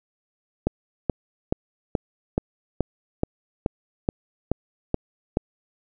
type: click train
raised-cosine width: 2 ms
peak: -7 dBFS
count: 12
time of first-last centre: 0.67-5.371 s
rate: 2.34 Hz
effects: none